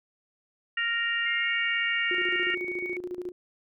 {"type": "harmonic tone", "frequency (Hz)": 466.2, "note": "A#4", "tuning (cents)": 0, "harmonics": [3, 4, 5, 6], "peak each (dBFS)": [-34, -27, -40, -31], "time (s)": [0.77, 2.55], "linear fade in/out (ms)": 5}
{"type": "tone with pitch glide", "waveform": "sine", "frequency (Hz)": [2132, 2234], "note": ["C7", "C#7"], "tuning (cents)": [32, 13], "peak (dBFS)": -32, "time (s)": [1.26, 2.97], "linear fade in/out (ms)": 2, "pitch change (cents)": 81, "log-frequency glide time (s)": [1.38, 1.56]}
{"type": "tone with tremolo", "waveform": "sine", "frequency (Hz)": 358.4, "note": "F4", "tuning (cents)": 45, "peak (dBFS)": -30, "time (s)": [2.11, 3.32], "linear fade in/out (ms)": 2, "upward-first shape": "square", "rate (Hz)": 14, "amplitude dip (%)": 70}
{"effects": []}